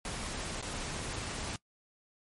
pink noise with dropouts, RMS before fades -38 dBFS, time 0.05-1.56 s, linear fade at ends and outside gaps 1 ms, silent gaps 0.613-0.625 s, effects noise-tail reverb RT60 0.1 s tail -21 dB re dry + MP3 48 kbps

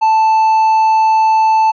triangle tone, 880 Hz, A5, in tune, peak -6 dBFS, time 0.01-1.72 s, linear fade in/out 20 ms, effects resampled to 16000 Hz

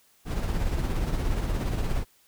brown noise with tremolo, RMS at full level -25 dBFS, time 0.25-2.05 s, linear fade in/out 50 ms, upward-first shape sine, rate 17 Hz, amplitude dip 40%, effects white hiss -62 dBFS RMS until 2.27 s

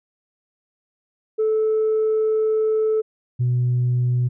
sine tone pair in turn, 436.2 / 123.58 Hz, A4 / B2, -15 / +2 cents, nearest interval octave + minor seventh, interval 2183 cents, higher first, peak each -15 dBFS, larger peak neither, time 1.38-3.02 / 3.39-4.29 s, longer first, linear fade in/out 20 ms, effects tanh soft clip ceiling -14 dBFS

